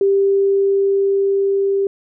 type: tone with level ramp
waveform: sine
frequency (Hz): 394.2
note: G4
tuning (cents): +10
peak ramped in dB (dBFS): -11 to -14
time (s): 0.01-1.87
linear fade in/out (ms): 2
effects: none